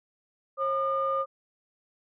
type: tone pair together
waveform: sine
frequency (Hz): 540 / 1212.3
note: C#5 / D#6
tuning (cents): -45 / -45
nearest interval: octave + major second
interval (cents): 1400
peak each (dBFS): -28 / -26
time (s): 0.57-1.26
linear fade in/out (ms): 50
effects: tanh soft clip ceiling -17 dBFS